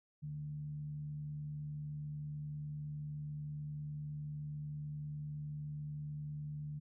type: tone with frequency modulation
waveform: sine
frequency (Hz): 148.4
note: D3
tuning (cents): +18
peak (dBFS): -40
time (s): 0.22-6.8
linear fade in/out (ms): 20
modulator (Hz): 73.6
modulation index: 0.21
effects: none